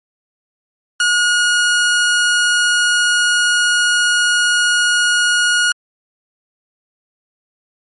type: tone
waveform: sawtooth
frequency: 1443 Hz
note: F#6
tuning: 44 cents flat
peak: -8 dBFS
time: 1-5.72 s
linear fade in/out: 2 ms
effects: MP3 48 kbps